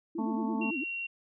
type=tone with vibrato; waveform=sine; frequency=293.8 Hz; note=D4; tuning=1 cent sharp; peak=-33 dBFS; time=0.15-0.84 s; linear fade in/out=5 ms; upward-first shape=sine; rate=9 Hz; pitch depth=270 cents each way
type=harmonic tone; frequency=221.2 Hz; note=A3; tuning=9 cents sharp; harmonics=1 / 2 / 3 / 4 / 5; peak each=-31 / -43 / -47 / -38 / -46 dBFS; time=0.18-0.71 s; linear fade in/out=10 ms
type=tone; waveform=sine; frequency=2744 Hz; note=F7; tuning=31 cents flat; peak=-33 dBFS; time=0.61-1.07 s; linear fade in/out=10 ms
effects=none